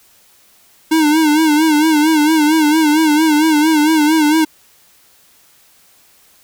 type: tone with vibrato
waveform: square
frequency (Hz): 308.4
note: D#4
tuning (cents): -15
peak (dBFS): -10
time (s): 0.91-4.45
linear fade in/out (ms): 10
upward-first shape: sine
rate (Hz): 4.4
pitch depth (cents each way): 78
effects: white hiss -50 dBFS RMS until 6.43 s